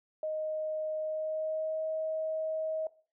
sine tone with pitch glide, 622.3 to 632.8 Hz, D#5 to D#5, 0 to +29 cents, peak -31 dBFS, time 0.23-2.87 s, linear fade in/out 2 ms, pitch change +29 cents, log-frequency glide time 0.99-1.85 s, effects noise-tail reverb RT60 0.4 s tail -18 dB re dry

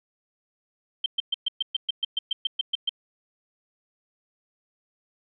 sine tone bursts, 3136 Hz, G7, in tune, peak -21 dBFS, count 14, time 1.04-2.894 s, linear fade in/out 5 ms, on 21 ms, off 120 ms, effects none

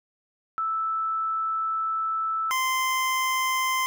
sine / 25% pulse tone pair in turn, 1316 / 1039.4 Hz, E6 / C6, -3 / -12 cents, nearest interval major third, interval 409 cents, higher first, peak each -24 / -19 dBFS, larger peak second, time 0.58-2.51 / 2.51-3.86 s, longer first, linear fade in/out 0 ms, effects none

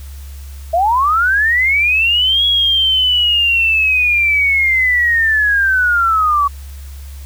sine linear two-way sweep, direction up then down, 640 to 3343 to 1122 Hz, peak -10 dBFS, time 0.73-6.48 s, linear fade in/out 10 ms, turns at 2.45 s, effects added 69 Hz sine -28 dBFS peak until 7.25 s + white hiss -43 dBFS RMS until 7.25 s

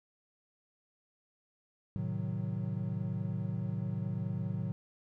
triangle chord, A diminished seventh, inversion none, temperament equal, 110 / 130.81 / 155.56 / 185 Hz, A2 / C3 / Eb3 / Gb3, 0 / 0 / 0 / 0 cents, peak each -35 / -38 / -37 / -36 dBFS, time 1.96-4.72 s, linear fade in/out 0 ms, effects none

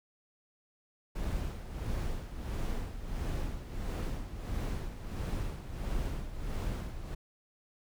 brown noise with tremolo, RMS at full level -33 dBFS, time 1.15-7.15 s, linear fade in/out 10 ms, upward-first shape sine, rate 1.5 Hz, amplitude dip 65%, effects none

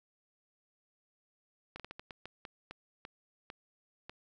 slowing click train, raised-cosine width 0.3 ms, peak -28 dBFS, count 12, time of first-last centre 1.76-4.095 s, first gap 37 ms, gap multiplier 1.32, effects none

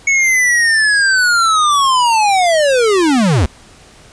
square linear sweep, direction down, 2217 to 65.41 Hz, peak -10 dBFS, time 0.07-3.46 s, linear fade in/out 5 ms, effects pink hiss -42 dBFS RMS until 4.12 s + resampled to 22050 Hz

